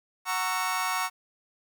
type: chord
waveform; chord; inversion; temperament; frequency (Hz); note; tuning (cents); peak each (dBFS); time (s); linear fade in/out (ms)
30% pulse; F# dominant seventh; none; just; 740 / 925 / 1110 / 1332; F#5 / A#5 / C#6 / E6; 0 / -14 / +2 / +18; -31 / -30 / -28 / -32; 0.25-1.1; 50
effects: 10-bit